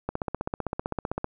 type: click train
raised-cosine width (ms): 1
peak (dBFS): -14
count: 19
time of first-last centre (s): 0.09-1.244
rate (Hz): 15.6
effects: none